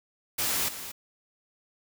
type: noise with echo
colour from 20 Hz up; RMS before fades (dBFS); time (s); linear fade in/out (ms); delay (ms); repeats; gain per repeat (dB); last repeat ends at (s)
white; -28; 0.38-0.69; 10; 230; 1; -11; 0.92
effects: none